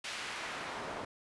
pink noise with band-pass filter sweep, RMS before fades -41 dBFS, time 0.04-1.05 s, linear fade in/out 5 ms, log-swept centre 3000 to 660 Hz, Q 0.75, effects resampled to 24000 Hz

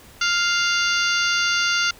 harmonic tone with a mistuned harmonic, 698.5 Hz, F5, in tune, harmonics 2 / 3 / 4 / 5 / 6 / 7 / 8 / 9, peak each -21 / -28 / -25 / -29 / -32 / -27 / -32 / -31 dBFS, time 0.21-1.91 s, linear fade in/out 5 ms, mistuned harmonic 7, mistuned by -74 cents, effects pink hiss -47 dBFS RMS until 1.99 s

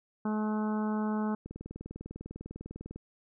harmonic tone, 213.9 Hz, A3, 49 cents flat, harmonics 1 / 2 / 3 / 4 / 5 / 6 / 7, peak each -29 / -39 / -44 / -40 / -44 / -45 / -48 dBFS, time 0.25-1.35 s, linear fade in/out 5 ms
click train, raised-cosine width 3 ms, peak -29 dBFS, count 31, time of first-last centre 1.46-2.96 s, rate 20 Hz
effects none

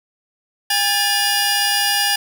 sawtooth tone cluster, 813 / 1744 / 2861 / 4886 Hz, G#5 / A6 / F7 / D#8, -37 / -16 / +41 / -32 cents, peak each -18 dBFS, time 0.7-2.16 s, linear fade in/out 5 ms, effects none

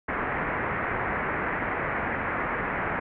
white low-pass noise, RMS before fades -29 dBFS, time 0.08-3 s, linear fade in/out 10 ms, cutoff 2100 Hz, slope 48 dB/octave, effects none

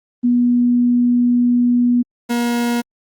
sine / 40% pulse tone pair in turn, 243.2 / 238.3 Hz, B3 / A#3, -26 / +38 cents, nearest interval unison, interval 36 cents, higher first, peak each -11 / -15 dBFS, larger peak first, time 0.23-2.03 / 2.29-2.82 s, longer first, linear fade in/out 20 ms, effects Opus 24 kbps

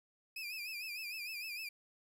30% pulse tone with vibrato, 2489 Hz, D#7, in tune, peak -38 dBFS, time 0.36-1.69 s, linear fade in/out 5 ms, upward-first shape sine, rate 6.6 Hz, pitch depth 100 cents each way, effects none

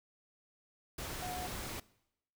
sine tone in noise, 727 Hz, F#5, 31 cents flat, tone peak -40 dBFS, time 1.22-1.47 s, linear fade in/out 5 ms, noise pink, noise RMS -42 dBFS, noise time 0.98-1.8 s, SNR -1 dB, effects noise-tail reverb RT60 0.8 s tail -21 dB re dry

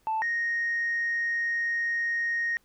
sine tone pair in turn, 880 / 1864.7 Hz, A5 / A#6, 0 / 0 cents, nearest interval octave + minor second, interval 1300 cents, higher second, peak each -24 dBFS, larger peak neither, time 0.07-0.22 / 0.22-2.57 s, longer second, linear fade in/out 0 ms, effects tanh soft clip ceiling -22 dBFS + pink hiss -67 dBFS RMS until 2.64 s

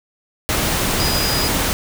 sine tone in noise, 4931 Hz, D#8, 16 cents flat, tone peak -22 dBFS, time 1-1.48 s, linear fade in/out 0 ms, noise pink, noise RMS -19 dBFS, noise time 0.49-1.73 s, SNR -6 dB, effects none

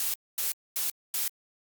blue noise bursts, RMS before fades -29 dBFS, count 4, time 0-1.28 s, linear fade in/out 2 ms, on 140 ms, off 240 ms, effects Opus 48 kbps

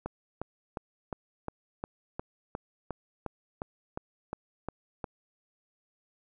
click train, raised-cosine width 1 ms, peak -20 dBFS, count 15, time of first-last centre 0.06-5.042 s, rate 2.81 Hz, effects none

